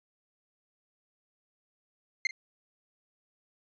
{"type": "tone with echo", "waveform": "40% pulse", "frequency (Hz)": 2100, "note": "C7", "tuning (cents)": 6, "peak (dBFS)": -23, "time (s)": [2.25, 2.27], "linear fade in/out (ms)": 2, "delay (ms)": 40, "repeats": 1, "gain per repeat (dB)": -15, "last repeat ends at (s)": 2.31, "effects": ["resampled to 16000 Hz"]}